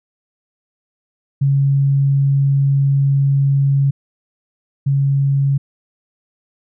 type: tone pair in turn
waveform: sine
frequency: 138.59 / 138.59 Hz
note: C#3 / C#3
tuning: 0 / 0 cents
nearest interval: unison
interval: 0 cents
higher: neither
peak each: -11 / -12 dBFS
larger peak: first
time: 1.41-3.91 / 4.86-5.58 s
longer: first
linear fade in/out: 10 ms
effects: none